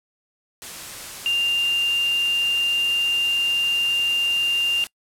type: tone in noise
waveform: sine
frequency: 2794 Hz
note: F7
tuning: in tune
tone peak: -18 dBFS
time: 1.26-4.84 s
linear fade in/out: 0 ms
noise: white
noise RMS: -35 dBFS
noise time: 0.62-4.87 s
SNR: +14 dB
effects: noise-tail reverb RT60 0.1 s tail -25 dB re dry + low-pass 12000 Hz 12 dB/octave